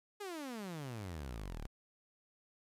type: exponential sweep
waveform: sawtooth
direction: down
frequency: 424.4 to 32.89 Hz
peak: -38 dBFS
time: 0.2-1.67 s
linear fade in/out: 10 ms
effects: resampled to 32000 Hz + 11-bit